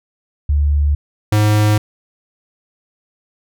sine / square tone pair in turn, 72.7 / 105.75 Hz, D2 / G#2, -17 / +32 cents, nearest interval tritone, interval 649 cents, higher second, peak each -11 dBFS, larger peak neither, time 0.49-0.95 / 1.32-1.78 s, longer neither, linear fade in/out 5 ms, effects none

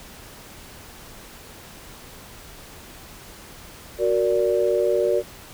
sine chord, Gb augmented, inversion none, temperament equal with one note detuned, 370 / 466.2 / 581.9 Hz, Gb4 / Bb4 / D5, 0 / 0 / -16 cents, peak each -22 dBFS, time 3.98-5.23 s, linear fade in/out 50 ms, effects pink hiss -43 dBFS RMS until 5.53 s

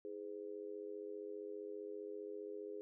sine tone with amplitude modulation, 415.3 Hz, G#4, in tune, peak -40 dBFS, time 0.05-2.81 s, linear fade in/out 0 ms, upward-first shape sine, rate 95.1 Hz, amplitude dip 95%, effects none

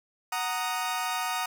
sawtooth chord, D# minor, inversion first, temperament equal, 740 / 932.3 / 1244.5 Hz, F#5 / A#5 / D#6, 0 / 0 / 0 cents, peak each -29 dBFS, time 0.32-1.46 s, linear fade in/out 5 ms, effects none

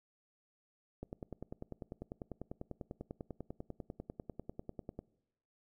click train, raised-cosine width 2 ms, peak -29 dBFS, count 41, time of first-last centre 1.03-4.99 s, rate 10.1 Hz, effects noise-tail reverb RT60 0.9 s tail -23 dB re dry

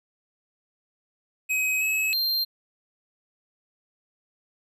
square tone with pitch steps, 2533 / 2574 / 4175 Hz, D#7 / E7 / C8, +30 / -42 / -5 cents, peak -23 dBFS, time 1.49-2.45 s, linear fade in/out 20 ms, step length 320 ms, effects none

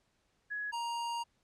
sine / square tone pair in turn, 1679 / 938 Hz, G#6 / A#5, +18 / +11 cents, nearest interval minor seventh, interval 1007 cents, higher first, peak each -35 / -35 dBFS, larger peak neither, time 0.5-0.72 / 0.72-1.24 s, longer second, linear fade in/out 20 ms, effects pink hiss -75 dBFS RMS until 1.43 s + low-pass 8000 Hz 12 dB/octave

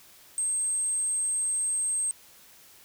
sine tone, 8372 Hz, C9, in tune, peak -25 dBFS, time 0.38-2.11 s, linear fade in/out 0 ms, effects white hiss -54 dBFS RMS until 2.84 s

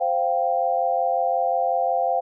sine chord, C suspended fourth, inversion none, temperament equal, 523.3 / 698.5 / 784 Hz, C5 / F5 / G5, 0 / 0 / 0 cents, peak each -25 / -22 / -24 dBFS, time 0-2.21 s, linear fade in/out 20 ms, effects none

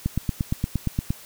click train, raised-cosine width 5 ms, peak -10 dBFS, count 10, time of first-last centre 0.06-1.105 s, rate 8.61 Hz, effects white hiss -45 dBFS RMS until 1.25 s

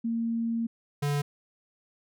sine / square tone pair in turn, 230 / 144.43 Hz, A#3 / D3, -23 / -29 cents, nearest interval minor sixth, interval 806 cents, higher first, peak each -26 dBFS, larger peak neither, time 0.04-0.67 / 1.02-1.22 s, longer first, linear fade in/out 10 ms, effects none

